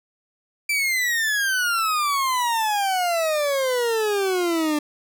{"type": "exponential sweep", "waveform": "40% pulse", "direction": "down", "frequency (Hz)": [2349, 293.7], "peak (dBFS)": -19, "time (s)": [0.69, 4.79], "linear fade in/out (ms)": 5, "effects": []}